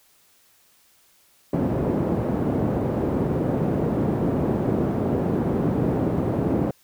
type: band-pass noise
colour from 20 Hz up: pink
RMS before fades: -23 dBFS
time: 1.53-6.71 s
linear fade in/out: 5 ms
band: 140 to 450 Hz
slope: 12 dB/octave
effects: white hiss -59 dBFS RMS until 6.83 s